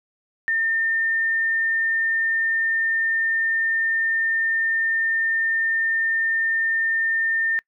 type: tone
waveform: sine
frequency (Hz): 1810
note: A6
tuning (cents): +48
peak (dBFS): -19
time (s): 0.48-7.59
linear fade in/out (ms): 0
effects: noise-tail reverb RT60 0.1 s tail -26 dB re dry

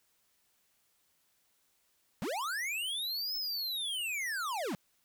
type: linear two-way sweep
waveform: square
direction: up then down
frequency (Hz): 155.56 to 5270 to 155.56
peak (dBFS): -34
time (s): 2.22-4.75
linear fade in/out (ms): 0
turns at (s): 3.36
effects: white hiss -73 dBFS RMS until 5.04 s

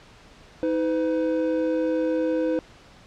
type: tone pair together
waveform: triangle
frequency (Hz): 317.9 / 504.6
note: D#4 / B4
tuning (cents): +37 / +37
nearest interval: minor sixth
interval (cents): 800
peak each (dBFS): -22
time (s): 0.63-2.59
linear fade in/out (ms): 0
effects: pink hiss -50 dBFS RMS until 3.06 s + low-pass 5000 Hz 12 dB/octave

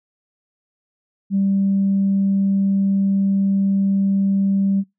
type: tone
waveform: sine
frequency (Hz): 196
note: G3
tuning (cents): 0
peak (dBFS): -14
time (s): 1.3-4.84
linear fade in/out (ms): 50
effects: noise-tail reverb RT60 0.2 s tail -25 dB re dry + tanh soft clip ceiling -10 dBFS

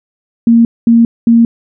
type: tone bursts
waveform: sine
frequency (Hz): 231.8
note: A#3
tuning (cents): -10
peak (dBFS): -3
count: 3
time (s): 0.47-1.45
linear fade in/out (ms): 2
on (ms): 180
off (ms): 220
effects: none

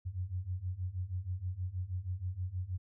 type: beating tone pair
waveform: sine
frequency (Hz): 88.1 / 94.4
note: F2 / F#2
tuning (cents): +16 / +35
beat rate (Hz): 6.3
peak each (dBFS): -39 / -37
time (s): 0.05-2.78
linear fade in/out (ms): 20
effects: none

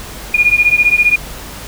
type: beating tone pair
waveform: sine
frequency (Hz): 2428 / 2443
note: D#7 / D#7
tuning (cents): -43 / -32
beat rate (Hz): 15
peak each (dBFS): -11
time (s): 0.34-1.16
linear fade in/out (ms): 5
effects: added 50 Hz sine -33 dBFS peak until 1.67 s + pink hiss -30 dBFS RMS until 1.67 s

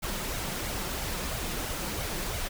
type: noise with flanger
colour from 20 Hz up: pink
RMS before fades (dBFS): -33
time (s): 0.02-2.49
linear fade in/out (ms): 20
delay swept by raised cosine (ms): 1.3 to 5.8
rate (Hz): 3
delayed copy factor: +0.55
effects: none

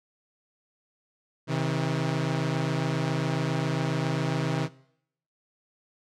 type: tone pair together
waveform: sawtooth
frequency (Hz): 132.66 / 160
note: C3 / D#3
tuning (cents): +24 / +49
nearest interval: minor third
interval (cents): 325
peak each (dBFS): -24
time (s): 1.47-4.69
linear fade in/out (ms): 50
effects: noise-tail reverb RT60 0.7 s tail -20 dB re dry + low-pass 6000 Hz 12 dB/octave

